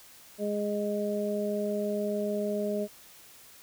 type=harmonic tone; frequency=206.8 Hz; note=G#3; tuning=7 cents flat; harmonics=1 / 2 / 3; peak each=-32 / -32 / -32 dBFS; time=0.38-2.88 s; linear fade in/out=50 ms; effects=white hiss -53 dBFS RMS until 3.62 s